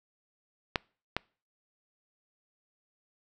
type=clicks; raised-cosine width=0.3 ms; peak=-10 / -12 dBFS; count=2; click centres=0.758 / 1.166 s; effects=noise-tail reverb RT60 0.4 s tail -26 dB re dry